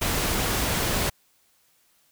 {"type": "noise", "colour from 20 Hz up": "pink", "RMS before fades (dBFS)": -25, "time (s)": [0.01, 1.1], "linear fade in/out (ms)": 10, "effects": ["white hiss -64 dBFS RMS until 2.11 s"]}